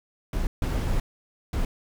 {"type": "noise bursts at uneven times", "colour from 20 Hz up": "brown", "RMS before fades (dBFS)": -25, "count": 3, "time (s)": [[0.33, 0.47], [0.62, 1], [1.53, 1.65]], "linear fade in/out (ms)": 2, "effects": []}